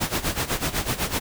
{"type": "noise with tremolo", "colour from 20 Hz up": "pink", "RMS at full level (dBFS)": -23, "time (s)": [0, 1.2], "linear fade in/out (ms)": 20, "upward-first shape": "sine", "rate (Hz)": 8, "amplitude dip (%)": 80, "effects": []}